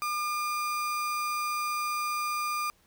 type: tone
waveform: 35% pulse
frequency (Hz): 1205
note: D6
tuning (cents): +44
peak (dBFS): -27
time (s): 0.02-2.7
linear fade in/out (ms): 0
effects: pink hiss -65 dBFS RMS until 2.86 s